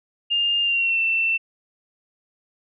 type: tone with pitch glide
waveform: sine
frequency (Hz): 2812 to 2682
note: F7 to E7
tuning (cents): +11 to +29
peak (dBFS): -18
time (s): 0.3-1.38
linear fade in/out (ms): 20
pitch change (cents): -82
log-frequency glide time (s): 0.62-1
effects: none